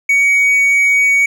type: tone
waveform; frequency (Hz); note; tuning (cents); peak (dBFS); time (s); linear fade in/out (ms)
triangle; 2249; C#7; +24; -7; 0.09-1.26; 5
effects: none